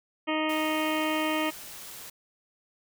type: harmonic tone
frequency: 311.1 Hz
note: D#4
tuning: in tune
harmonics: 1 / 2 / 3 / 4 / 6 / 7 / 8 / 9 / 10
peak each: -29 / -32 / -34 / -35 / -37 / -37 / -38 / -39 / -39 dBFS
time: 0.27-1.51 s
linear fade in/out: 20 ms
type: noise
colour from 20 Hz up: white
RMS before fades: -43 dBFS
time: 0.49-2.1 s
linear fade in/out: 5 ms
effects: none